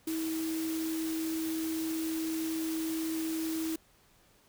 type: tone in noise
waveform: sine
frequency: 321.6 Hz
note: E4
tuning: 43 cents flat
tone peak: -31 dBFS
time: 0.07-3.76 s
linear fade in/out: 5 ms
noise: white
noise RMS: -42 dBFS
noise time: 0.07-3.76 s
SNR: +8 dB
effects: pink hiss -64 dBFS RMS until 4.48 s

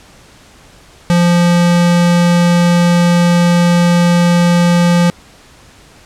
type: tone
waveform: square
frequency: 173.8 Hz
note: F3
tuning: 8 cents flat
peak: -8 dBFS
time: 1.1-5.1 s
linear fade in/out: 0 ms
effects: pink hiss -42 dBFS RMS until 6.05 s + low-pass 9000 Hz 12 dB/octave

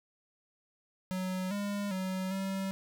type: tone with pitch steps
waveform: square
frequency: 185.5 / 203 / 187.3 / 192.8 Hz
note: F#3 / G#3 / F#3 / G3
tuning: +5 / -39 / +21 / -28 cents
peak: -33 dBFS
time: 1.11-2.71 s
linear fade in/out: 0 ms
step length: 400 ms
effects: none

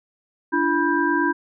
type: tone cluster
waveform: sine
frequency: 292.8 / 341.4 / 981 / 1584 Hz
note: D4 / F4 / B5 / G6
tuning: -5 / -39 / -12 / +18 cents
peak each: -23 dBFS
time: 0.52-1.33 s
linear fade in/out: 20 ms
effects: none

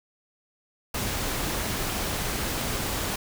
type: noise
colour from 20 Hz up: pink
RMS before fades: -29 dBFS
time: 0.94-3.16 s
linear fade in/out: 5 ms
effects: none

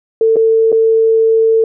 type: tone with dropouts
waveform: sine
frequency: 447.8 Hz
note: A4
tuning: 30 cents sharp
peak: -7 dBFS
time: 0.21-1.64 s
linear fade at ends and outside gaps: 2 ms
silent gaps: 0.359-0.366 / 0.719-0.726 s
effects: none

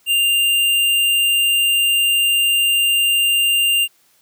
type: tone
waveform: square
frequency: 2793 Hz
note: F7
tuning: 1 cent flat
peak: -14 dBFS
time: 0.06-3.88 s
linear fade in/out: 50 ms
effects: white hiss -57 dBFS RMS until 4.21 s + high-pass 100 Hz 12 dB/octave

